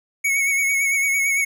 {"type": "tone with vibrato", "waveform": "square", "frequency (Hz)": 2217, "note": "C#7", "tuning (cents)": 0, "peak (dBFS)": -18, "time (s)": [0.24, 1.45], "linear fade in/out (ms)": 10, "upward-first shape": "sine", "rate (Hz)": 8.9, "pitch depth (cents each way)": 34, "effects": []}